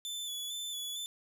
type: tone with vibrato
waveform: sawtooth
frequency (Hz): 3470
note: A7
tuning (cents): -25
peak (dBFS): -34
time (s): 0.05-1.06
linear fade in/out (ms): 0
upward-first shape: square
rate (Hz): 2.2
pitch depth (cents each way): 29
effects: none